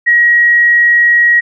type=tone; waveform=sine; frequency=1900 Hz; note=A#6; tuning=33 cents sharp; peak=-5 dBFS; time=0.06-1.41 s; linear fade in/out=20 ms; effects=none